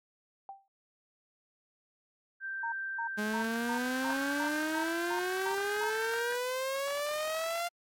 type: tone with exponential decay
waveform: sine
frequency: 784 Hz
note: G5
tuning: in tune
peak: -38 dBFS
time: 0.49-0.68 s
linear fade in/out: 1 ms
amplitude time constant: 41 ms
type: tone with tremolo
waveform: sine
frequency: 1568 Hz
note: G6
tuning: in tune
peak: -34 dBFS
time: 2.4-6.38 s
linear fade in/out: 50 ms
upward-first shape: triangle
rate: 0.62 Hz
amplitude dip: 30%
type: tone bursts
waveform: sine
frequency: 925 Hz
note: A#5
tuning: 14 cents flat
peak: -34 dBFS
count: 10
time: 2.63-5.9 s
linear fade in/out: 5 ms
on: 93 ms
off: 260 ms
type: exponential sweep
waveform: sawtooth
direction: up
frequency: 208.5 to 698.5 Hz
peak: -28 dBFS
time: 3.17-7.69 s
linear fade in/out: 20 ms
effects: AAC 64 kbps